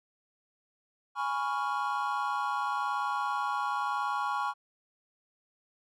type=chord; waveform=triangle; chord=C# dominant seventh; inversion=second; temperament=equal; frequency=830.6 / 987.8 / 1108.7 / 1396.9 Hz; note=G#5 / B5 / C#6 / E#6; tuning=0 / 0 / 0 / 0 cents; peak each=-32 / -34 / -31 / -35 dBFS; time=1.15-4.54 s; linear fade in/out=50 ms; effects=none